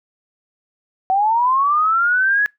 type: linear sweep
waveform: sine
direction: up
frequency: 746 to 1695 Hz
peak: -13 dBFS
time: 1.1-2.46 s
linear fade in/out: 0 ms
effects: noise-tail reverb RT60 0.2 s tail -26 dB re dry